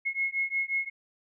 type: beating tone pair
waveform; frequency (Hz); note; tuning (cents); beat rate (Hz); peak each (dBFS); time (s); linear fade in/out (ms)
sine; 2167 / 2172.6; C#7 / C#7; -40 / -35; 5.6; -30; 0.05-0.9; 20
effects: none